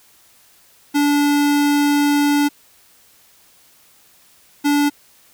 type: tone pair in turn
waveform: square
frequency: 289.5 / 289.5 Hz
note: D4 / D4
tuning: -25 / -25 cents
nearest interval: unison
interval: 0 cents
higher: neither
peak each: -14 dBFS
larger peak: neither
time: 0.94-2.49 / 4.64-4.9 s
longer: first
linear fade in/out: 20 ms
effects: white hiss -52 dBFS RMS until 5.33 s